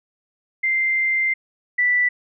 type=tone pair in turn; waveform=sine; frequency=2089 / 1971.8 Hz; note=C7 / B6; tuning=-3 / -3 cents; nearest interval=minor second; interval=100 cents; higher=first; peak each=-17 / -15 dBFS; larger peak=second; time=0.63-1.34 / 1.78-2.09 s; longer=first; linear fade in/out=10 ms; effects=none